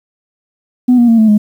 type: tone with pitch steps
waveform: sine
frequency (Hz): 249.2 / 238.8 / 228.8 / 219.2 / 210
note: B3 / A#3 / A#3 / A3 / G#3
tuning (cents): +16 / +42 / -32 / -6 / +19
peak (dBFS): -3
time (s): 0.88-1.38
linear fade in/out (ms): 10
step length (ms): 100
effects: tanh soft clip ceiling -2 dBFS + 7-bit